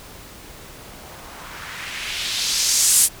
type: noise with low-pass filter sweep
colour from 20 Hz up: violet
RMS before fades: -23 dBFS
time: 0.28-3.09 s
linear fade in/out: 50 ms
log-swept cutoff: 240 to 10000 Hz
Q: 1.6
effects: pink hiss -41 dBFS RMS until 3.2 s